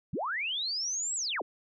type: linear two-way sweep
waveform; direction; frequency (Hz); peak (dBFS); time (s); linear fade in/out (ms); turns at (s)
sine; up then down; 93.8 to 7902 to 208.6; -30; 0.13-1.42; 5; 1.15
effects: none